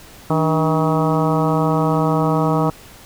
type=harmonic tone with a mistuned harmonic; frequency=159.2 Hz; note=D#3; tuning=40 cents sharp; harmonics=1 / 2 / 3 / 4 / 5 / 6 / 7 / 8; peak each=-18 / -21 / -23 / -24 / -25 / -26 / -26 / -27 dBFS; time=0.3-2.7 s; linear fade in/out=2 ms; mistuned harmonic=2; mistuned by=-98 cents; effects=pink hiss -42 dBFS RMS until 3.05 s